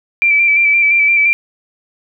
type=tone with vibrato; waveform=sine; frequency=2336 Hz; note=D7; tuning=10 cents flat; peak=-8 dBFS; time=0.22-1.33 s; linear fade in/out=0 ms; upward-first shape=square; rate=5.8 Hz; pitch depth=25 cents each way; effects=none